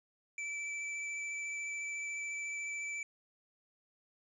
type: tone with vibrato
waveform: square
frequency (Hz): 2318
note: D7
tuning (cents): -23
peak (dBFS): -38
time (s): 0.38-3.03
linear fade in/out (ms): 2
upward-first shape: triangle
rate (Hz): 14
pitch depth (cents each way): 15
effects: resampled to 22050 Hz + 11-bit